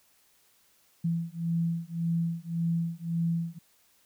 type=beating tone pair; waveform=sine; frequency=166.6 / 168.4 Hz; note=E3 / E3; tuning=+19 / +37 cents; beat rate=1.8 Hz; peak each=-30 dBFS; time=1.04-3.59 s; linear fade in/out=10 ms; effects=white hiss -65 dBFS RMS until 4.05 s